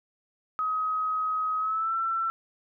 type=tone with pitch glide; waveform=sine; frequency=1266 to 1341.3 Hz; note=D#6 to E6; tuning=+30 to +30 cents; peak=-25 dBFS; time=0.59-2.3 s; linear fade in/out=0 ms; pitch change=+100 cents; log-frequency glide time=1.58-1.94 s; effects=none